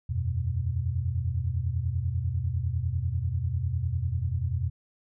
sine chord, E suspended second, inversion none, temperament equal, 82.41 / 92.5 / 123.47 Hz, E2 / F#2 / B2, 0 / 0 / 0 cents, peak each -30 dBFS, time 0.09-4.7 s, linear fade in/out 10 ms, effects none

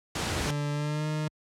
pink noise, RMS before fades -29 dBFS, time 0.15-0.51 s, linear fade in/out 5 ms
40% pulse tone with pitch glide, 146.1 to 153.36 Hz, D3 to D#3, -9 to -25 cents, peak -27 dBFS, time 0.46-1.28 s, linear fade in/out 5 ms, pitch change +84 cents, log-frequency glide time 0.72-1.07 s
effects high-pass 60 Hz 12 dB/octave + low-pass 8000 Hz 12 dB/octave

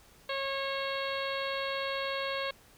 harmonic tone, 546 Hz, C#5, 26 cents flat, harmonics 1 / 2 / 3 / 4 / 5 / 6 / 7 / 8, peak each -35 / -38 / -40 / -41 / -42 / -43 / -43 / -44 dBFS, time 0.29-2.51 s, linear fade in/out 5 ms, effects pink hiss -59 dBFS RMS until 2.77 s

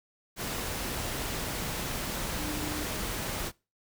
sine tone in noise, 301 Hz, D4, 43 cents sharp, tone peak -36 dBFS, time 2.35-2.87 s, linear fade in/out 50 ms, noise pink, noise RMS -34 dBFS, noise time 0.36-3.52 s, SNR -5 dB, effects noise-tail reverb RT60 0.3 s tail -24 dB re dry

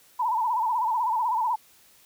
sine tone with vibrato, 932.3 Hz, A#5, in tune, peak -22 dBFS, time 0.19-1.56 s, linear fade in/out 10 ms, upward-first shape sine, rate 16 Hz, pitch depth 130 cents each way, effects white hiss -57 dBFS RMS until 2.05 s

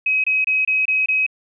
sine tone bursts, 2540 Hz, D#7, 35 cents sharp, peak -15 dBFS, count 6, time 0.06-1.265 s, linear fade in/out 5 ms, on 180 ms, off 25 ms, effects none

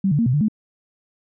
sine tone with pitch steps, 193.8 / 146.3 / 231.2 / 125.7 / 147.5 / 215 Hz, G3 / D3 / A#3 / B2 / D3 / A3, -20 / -6 / -14 / +31 / +8 / -40 cents, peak -15 dBFS, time 0.04-0.484 s, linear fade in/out 5 ms, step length 74 ms, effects none

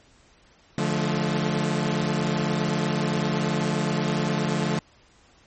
sawtooth chord, D minor, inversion none, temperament equal with one note detuned, 146.83 / 174.61 / 215.5 Hz, D3 / F3 / A3, 0 / 0 / -36 cents, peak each -23 dBFS, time 0.78-4.79 s, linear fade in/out 2 ms, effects pink hiss -57 dBFS RMS until 5.46 s + MP3 32 kbps

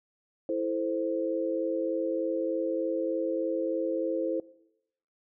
sine chord, A minor, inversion second, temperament equal, 329.6 / 440 / 523.3 Hz, E4 / A4 / C5, 0 / 0 / 0 cents, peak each -31 / -34 / -30 dBFS, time 0.49-4.4 s, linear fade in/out 2 ms, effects noise-tail reverb RT60 0.8 s tail -20 dB re dry

